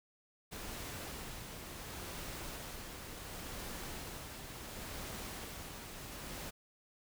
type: noise with tremolo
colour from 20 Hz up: pink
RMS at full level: -44 dBFS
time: 0.51-6.51 s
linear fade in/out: 20 ms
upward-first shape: sine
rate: 0.7 Hz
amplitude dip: 35%
effects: none